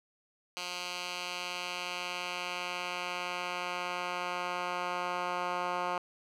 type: tone with band-pass filter sweep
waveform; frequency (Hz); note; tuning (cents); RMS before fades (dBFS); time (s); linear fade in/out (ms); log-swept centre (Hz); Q
10% pulse; 178.3; F3; +36; -36; 0.57-5.98; 0; 3800 to 1200; 1.1
effects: none